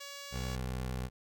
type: tone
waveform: 5% pulse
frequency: 564 Hz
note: C#5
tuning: 30 cents sharp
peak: -32 dBFS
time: 0-0.56 s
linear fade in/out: 10 ms
type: tone with vibrato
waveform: 20% pulse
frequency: 63.4 Hz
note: B1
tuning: 46 cents sharp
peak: -30 dBFS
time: 0.31-1.1 s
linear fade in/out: 50 ms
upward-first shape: triangle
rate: 8.3 Hz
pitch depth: 17 cents each way
effects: none